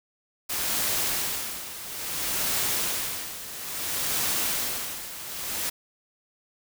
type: noise with tremolo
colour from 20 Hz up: white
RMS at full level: -26 dBFS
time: 0.49-5.7 s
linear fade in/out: 10 ms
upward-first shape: sine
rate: 0.59 Hz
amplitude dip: 75%
effects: none

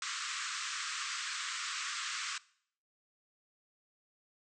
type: band-pass noise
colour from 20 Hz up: pink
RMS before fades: -39 dBFS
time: 0.02-2.38 s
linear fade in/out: 2 ms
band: 1100 to 8200 Hz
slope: 96 dB/octave
effects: noise-tail reverb RT60 0.6 s tail -21 dB re dry

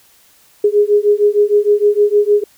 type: beating tone pair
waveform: sine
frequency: 410.8 / 417.3 Hz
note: G#4 / G#4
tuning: -19 / +8 cents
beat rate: 6.5 Hz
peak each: -12 dBFS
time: 0.64-2.44 s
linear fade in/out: 5 ms
effects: white hiss -50 dBFS RMS until 2.57 s

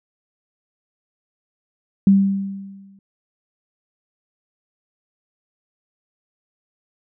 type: tone with exponential decay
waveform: sine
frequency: 196 Hz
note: G3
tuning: in tune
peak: -7 dBFS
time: 2.07-2.99 s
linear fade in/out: 2 ms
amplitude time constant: 200 ms
effects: none

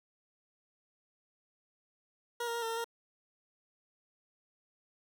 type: tone with pitch steps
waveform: 20% pulse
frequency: 475.8 / 465.8 / 470 / 453.4 / 456.3 / 465.1 Hz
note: A#4 / A#4 / A#4 / A#4 / A#4 / A#4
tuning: +35 / -1 / +14 / -48 / -37 / -4 cents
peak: -29 dBFS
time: 2.4-2.844 s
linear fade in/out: 5 ms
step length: 74 ms
effects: none

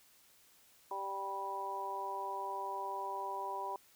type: harmonic tone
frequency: 195.9 Hz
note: G3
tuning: 1 cent flat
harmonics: 2 / 3 / 4 / 5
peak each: -46 / -48 / -43 / -39 dBFS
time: 0.91-3.76 s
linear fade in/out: 2 ms
effects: white hiss -65 dBFS RMS until 3.95 s

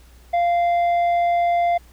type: tone with tanh clipping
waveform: triangle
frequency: 694 Hz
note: F5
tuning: 11 cents flat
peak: -17 dBFS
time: 0.33-1.78 s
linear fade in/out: 10 ms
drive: 10 dB
effects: added 60 Hz sine -46 dBFS peak until 1.92 s + pink hiss -54 dBFS RMS until 1.92 s

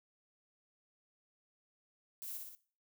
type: noise with echo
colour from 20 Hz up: violet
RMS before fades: -45 dBFS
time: 2.22-2.37 s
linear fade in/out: 0 ms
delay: 60 ms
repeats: 3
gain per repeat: -3 dB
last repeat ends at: 2.55 s
effects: noise-tail reverb RT60 0.4 s tail -17 dB re dry

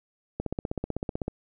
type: click train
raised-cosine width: 2 ms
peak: -16 dBFS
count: 15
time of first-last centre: 0.4-1.281 s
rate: 15.9 Hz
effects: none

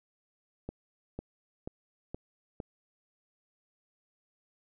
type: accelerating click train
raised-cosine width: 2 ms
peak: -24 dBFS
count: 5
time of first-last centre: 0.69-2.602 s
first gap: 500 ms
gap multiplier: 0.97
effects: none

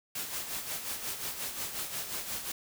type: noise with tremolo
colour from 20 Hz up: white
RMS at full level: -35 dBFS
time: 0.15-2.52 s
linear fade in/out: 5 ms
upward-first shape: sine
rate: 5.6 Hz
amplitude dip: 55%
effects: none

